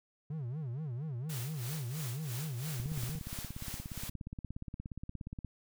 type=tone with vibrato; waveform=triangle; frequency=136.8 Hz; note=C#3; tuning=23 cents flat; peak=-34 dBFS; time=0.3-3.19 s; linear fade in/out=5 ms; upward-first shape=sine; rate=4.3 Hz; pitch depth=280 cents each way
type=noise with tremolo; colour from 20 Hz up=white; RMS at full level=-43 dBFS; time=1.29-4.1 s; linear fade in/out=10 ms; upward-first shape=sine; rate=3 Hz; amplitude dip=70%
type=click train; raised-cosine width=5 ms; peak=-29 dBFS; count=46; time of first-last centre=2.8-5.447 s; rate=17 Hz
effects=none